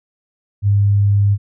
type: tone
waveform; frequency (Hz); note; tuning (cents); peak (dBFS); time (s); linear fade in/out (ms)
sine; 101.2; G#2; -44; -10; 0.62-1.38; 50
effects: none